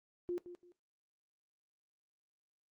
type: tone with echo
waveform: sine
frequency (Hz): 352.7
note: F4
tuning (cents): +17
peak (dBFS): -34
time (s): 0.29-0.38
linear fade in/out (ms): 0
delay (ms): 170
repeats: 2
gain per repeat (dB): -12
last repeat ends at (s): 0.72
effects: noise-tail reverb RT60 0.2 s tail -18 dB re dry + Opus 32 kbps